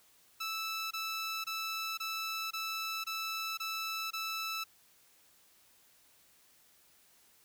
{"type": "tone bursts", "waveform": "15% pulse", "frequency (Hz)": 1316, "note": "E6", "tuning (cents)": -3, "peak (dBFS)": -29, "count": 8, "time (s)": [0.4, 4.641], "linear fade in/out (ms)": 10, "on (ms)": 510, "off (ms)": 23, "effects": ["white hiss -65 dBFS RMS until 7.44 s"]}